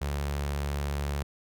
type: tone with notch filter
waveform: sawtooth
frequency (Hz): 71.5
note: D2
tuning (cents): -46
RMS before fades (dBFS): -31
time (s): 0.01-1.23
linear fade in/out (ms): 10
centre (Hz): 270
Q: 1.8
effects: none